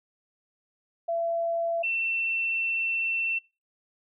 sine tone pair in turn, 673 / 2692 Hz, E5 / E7, +36 / +36 cents, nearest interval 2 octaves, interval 2400 cents, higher second, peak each -25 dBFS, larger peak neither, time 1.08-1.83 / 1.83-3.39 s, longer second, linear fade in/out 10 ms, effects noise-tail reverb RT60 0.3 s tail -25 dB re dry

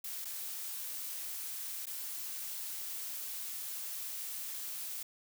blue noise with dropouts, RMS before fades -41 dBFS, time 0.04-5.03 s, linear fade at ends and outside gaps 5 ms, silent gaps 0.247-0.252 / 1.857-1.867 s, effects none

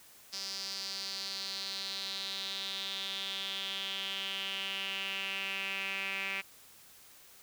sawtooth tone with band-pass filter sweep, 194.4 Hz, G3, 14 cents flat, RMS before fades -38 dBFS, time 0.32-6.42 s, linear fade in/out 20 ms, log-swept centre 5000 to 2400 Hz, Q 5.3, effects white hiss -57 dBFS RMS until 7.42 s

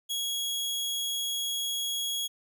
sawtooth tone, 3322 Hz, G#7, in tune, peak -26 dBFS, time 0.09-2.28 s, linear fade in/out 20 ms, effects none

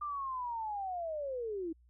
sine linear sweep, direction down, 1204 to 313.3 Hz, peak -35 dBFS, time 0.01-1.73 s, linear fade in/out 10 ms, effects added 60 Hz sine -61 dBFS peak until 1.89 s

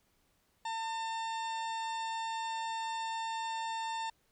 harmonic tone with a mistuned harmonic, 901 Hz, A5, 41 cents sharp, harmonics 1 / 2 / 3 / 4 / 5 / 6 / 8 / 9, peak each -35 / -46 / -49 / -47 / -53 / -56 / -53 / -58 dBFS, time 0.65-4.1 s, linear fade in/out 5 ms, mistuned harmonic 5, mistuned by -20 cents, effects pink hiss -73 dBFS RMS until 4.31 s

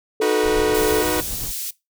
sine tone, 435.3 Hz, A4, 19 cents flat, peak -18 dBFS, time 0.2-1.02 s, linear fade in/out 2 ms
sawtooth chord, B major, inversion first, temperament equal with one note detuned, 311.1 / 370 / 487.4 Hz, D#4 / F#4 / B4, 0 / 0 / -23 cents, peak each -20 dBFS, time 0.21-1.21 s, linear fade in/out 10 ms
brown noise with tremolo, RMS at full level -29 dBFS, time 0.43-1.52 s, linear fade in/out 20 ms, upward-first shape sine, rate 8.2 Hz, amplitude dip 50%
white high-pass noise, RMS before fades -28 dBFS, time 0.74-1.71 s, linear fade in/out 10 ms, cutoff 4000 Hz, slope 12 dB/octave
effects noise-tail reverb RT60 0.2 s tail -20 dB re dry

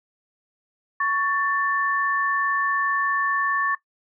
sine tone pair together, 1115.7 / 1771 Hz, C#6 / A6, +11 / +11 cents, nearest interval minor sixth, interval 800 cents, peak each -22 / -24 dBFS, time 1-3.75 s, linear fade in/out 5 ms, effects noise-tail reverb RT60 0.1 s tail -17 dB re dry

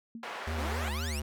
sine tone with exponential decay, 229.4 Hz, A#3, 28 cents flat, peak -36 dBFS, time 0.15-0.34 s, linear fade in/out 2 ms, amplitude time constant 41 ms
white band-pass noise, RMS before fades -40 dBFS, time 0.23-0.89 s, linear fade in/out 2 ms, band 500 to 1600 Hz, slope 12 dB/octave
square tone with vibrato, 76.3 Hz, D#2, 33 cents flat, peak -33 dBFS, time 0.47-1.22 s, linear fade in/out 5 ms, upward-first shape triangle, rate 3.9 Hz, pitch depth 110 cents each way
15% pulse exponential sweep, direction up, 233.1 to 2960 Hz, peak -31 dBFS, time 0.58-1.2 s, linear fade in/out 5 ms
effects none

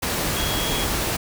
sine tone in noise, 3308 Hz, G#7, 8 cents flat, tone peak -29 dBFS, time 0.36-0.85 s, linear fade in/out 10 ms, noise pink, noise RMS -24 dBFS, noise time 0.02-1.17 s, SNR -8 dB, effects none

